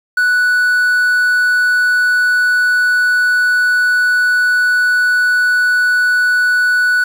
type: tone with quantisation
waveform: triangle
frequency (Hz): 1480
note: F#6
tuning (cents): 0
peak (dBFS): -8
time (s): 0.17-7.04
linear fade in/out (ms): 5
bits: 6
effects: none